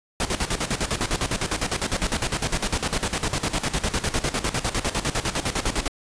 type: noise with tremolo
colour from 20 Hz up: pink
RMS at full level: -23 dBFS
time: 0.2-5.88 s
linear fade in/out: 2 ms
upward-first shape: square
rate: 9.9 Hz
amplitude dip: 75%
effects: resampled to 22050 Hz